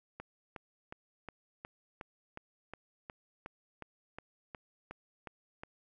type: click train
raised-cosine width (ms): 0.5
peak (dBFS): -28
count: 16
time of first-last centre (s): 0.2-5.635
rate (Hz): 2.76
effects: none